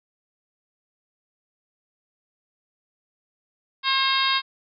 harmonic tone, 536 Hz, C5, 42 cents sharp, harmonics 2 / 3 / 4 / 5 / 6 / 7 / 8 / 9, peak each -24 / -28 / -29 / -30 / -28 / -25 / -32 / -30 dBFS, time 3.83-4.42 s, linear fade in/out 50 ms, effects none

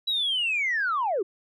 sine linear sweep, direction down, 3941 to 340.8 Hz, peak -22 dBFS, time 0.07-1.23 s, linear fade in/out 10 ms, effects tanh soft clip ceiling -19 dBFS

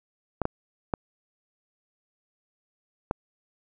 clicks, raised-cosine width 1 ms, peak -11 dBFS, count 4, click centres 0.417 / 0.454 / 0.938 / 3.111 s, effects none

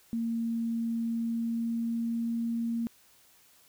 sine tone with pitch glide, 230 to 231.6 Hz, A#3 to A#3, -23 to -11 cents, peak -28 dBFS, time 0.13-2.87 s, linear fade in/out 0 ms, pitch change +12 cents, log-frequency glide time 1.03-2.29 s, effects white hiss -61 dBFS RMS until 3.68 s

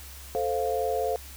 sine chord, F major, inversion first, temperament equal, 440 / 523.3 / 698.5 Hz, A4 / C5 / F5, 0 / 0 / 0 cents, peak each -29 dBFS, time 0.35-1.16 s, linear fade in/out 0 ms, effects added 68 Hz sine -44 dBFS peak until 1.36 s + white hiss -46 dBFS RMS until 1.36 s

